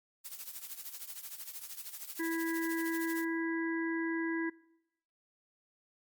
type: noise with tremolo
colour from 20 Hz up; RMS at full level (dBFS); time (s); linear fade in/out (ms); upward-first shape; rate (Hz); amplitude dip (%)
blue; -41; 0.24-3.25; 20; triangle; 13; 85
type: harmonic tone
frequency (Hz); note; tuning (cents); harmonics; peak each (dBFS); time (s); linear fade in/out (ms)
329.2; E4; -2; 1 / 3 / 5 / 6; -33 / -45 / -40 / -43; 2.19-4.5; 10
effects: noise-tail reverb RT60 0.9 s tail -23 dB re dry + Opus 48 kbps